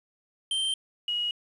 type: tone pair in turn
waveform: square / sine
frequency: 3136 / 2898 Hz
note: G7 / F#7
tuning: 0 / -37 cents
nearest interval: minor second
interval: 137 cents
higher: first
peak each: -26 dBFS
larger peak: neither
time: 0.51-0.74 / 1.08-1.31 s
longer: neither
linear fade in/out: 2 ms
effects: resampled to 24000 Hz + 9-bit